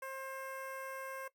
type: tone with notch filter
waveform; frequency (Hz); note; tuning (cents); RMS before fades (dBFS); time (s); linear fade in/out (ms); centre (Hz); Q
15% pulse; 532; C5; +29; -44; 0.02-1.28; 5; 4500; 0.84
effects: noise-tail reverb RT60 0.1 s tail -17 dB re dry